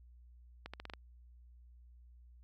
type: accelerating click train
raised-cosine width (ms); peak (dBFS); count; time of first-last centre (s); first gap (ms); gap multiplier
0.3; -28; 6; 0.66-0.936; 76; 0.84
effects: added 60 Hz sine -56 dBFS peak until 2.43 s